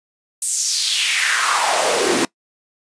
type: noise with high-pass filter sweep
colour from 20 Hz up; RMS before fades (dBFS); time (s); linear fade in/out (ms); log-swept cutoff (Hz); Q
pink; -18; 0.42-2.25; 2; 9000 to 270; 3.1
effects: noise-tail reverb RT60 0.1 s tail -22 dB re dry + resampled to 22050 Hz